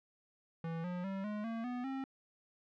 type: tone with pitch steps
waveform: square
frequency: 164.81 / 178.69 / 193.74 / 210.1 / 227.8 / 246.9 / 267.7 Hz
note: E3 / F3 / G3 / G#3 / A#3 / B3 / C4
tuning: 0 / +40 / -20 / +20 / -40 / 0 / +40 cents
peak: -38 dBFS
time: 0.64-2.04 s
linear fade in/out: 2 ms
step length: 200 ms
effects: low-pass 2000 Hz 12 dB/octave